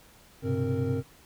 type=tone cluster; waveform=triangle; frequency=99.8 / 124.3 / 134.5 / 263.6 / 464 Hz; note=G2 / B2 / C3 / C4 / A#4; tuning=+32 / +12 / +48 / +13 / -8 cents; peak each=-30 dBFS; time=0.42-1.03 s; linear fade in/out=50 ms; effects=pink hiss -56 dBFS RMS until 1.25 s